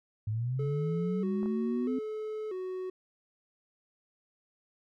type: linear sweep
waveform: sine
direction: up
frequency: 103.83 to 261.6 Hz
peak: -29 dBFS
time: 0.27-1.99 s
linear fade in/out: 5 ms
type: tone with vibrato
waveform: triangle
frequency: 400 Hz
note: G4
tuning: 35 cents sharp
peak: -32 dBFS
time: 0.59-2.9 s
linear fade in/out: 5 ms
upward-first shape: square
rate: 0.78 Hz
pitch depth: 130 cents each way
type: clicks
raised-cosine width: 1 ms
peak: -32 dBFS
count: 2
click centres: 1.431 / 1.459 s
effects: none